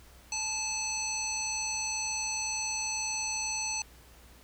harmonic tone, 869 Hz, A5, 22 cents flat, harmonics 1 / 3 / 5 / 7 / 9, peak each -40 / -37 / -38 / -34 / -40 dBFS, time 0.32-3.82 s, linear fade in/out 2 ms, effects added 60 Hz sine -55 dBFS peak until 4.43 s + pink hiss -57 dBFS RMS until 4.43 s

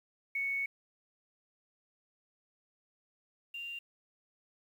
sine tone pair in turn, 2217 / 2783 Hz, C#7 / F7, 0 / -7 cents, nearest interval major third, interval 393 cents, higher second, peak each -31 / -39 dBFS, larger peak first, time 0.35-0.66 / 3.54-3.79 s, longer first, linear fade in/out 5 ms, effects 10-bit

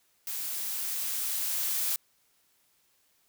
blue noise with level ramp, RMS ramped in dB -35 to -29 dBFS, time 0.27-1.96 s, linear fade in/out 2 ms, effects white hiss -69 dBFS RMS until 3.28 s

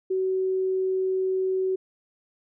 sine tone, 376.7 Hz, F#4, 31 cents sharp, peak -22 dBFS, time 0.1-1.76 s, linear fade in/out 10 ms, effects none

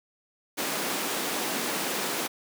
pink high-pass noise, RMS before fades -30 dBFS, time 0.57-2.28 s, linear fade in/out 20 ms, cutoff 220 Hz, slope 24 dB/octave, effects none

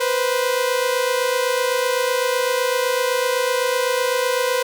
sawtooth tone pair together, 488.5 / 516.4 Hz, B4 / C5, -19 / -23 cents, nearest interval minor second, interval 96 cents, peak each -17 dBFS, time 0-4.63 s, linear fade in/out 10 ms, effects none

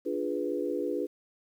sine chord, D diminished seventh, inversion none, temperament equal, 293.7 / 349.2 / 415.3 / 493.9 Hz, D4 / F4 / Ab4 / Cb5, 0 / 0 / 0 / 0 cents, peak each -34 dBFS, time 0.05-1.07 s, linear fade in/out 20 ms, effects 10-bit

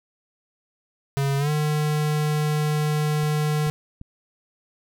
square tone with pitch glide, 138.59 to 151.13 Hz, C#3 to D3, 0 to +50 cents, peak -21 dBFS, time 1.17-3.7 s, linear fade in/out 0 ms, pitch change +150 cents, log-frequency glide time 1.38-1.5 s
clicks, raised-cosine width 5 ms, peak -31 / -27 / -26 dBFS, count 3, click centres 3.233 / 3.671 / 4.014 s
effects none

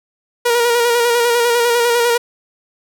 sawtooth tone with vibrato, 474.7 Hz, A#4, 31 cents sharp, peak -8 dBFS, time 0.45-2.18 s, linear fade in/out 10 ms, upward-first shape square, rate 10 Hz, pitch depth 29 cents each way, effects none

